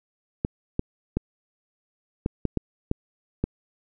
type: clicks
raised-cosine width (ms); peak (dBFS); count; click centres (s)
3; -10; 8; 0.449 / 0.794 / 1.17 / 2.261 / 2.453 / 2.573 / 2.914 / 3.44
effects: none